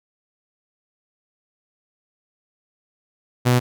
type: tone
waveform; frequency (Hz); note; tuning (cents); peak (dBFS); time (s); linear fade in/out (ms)
sawtooth; 123.8; B2; +5; -10; 3.45-3.6; 20
effects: none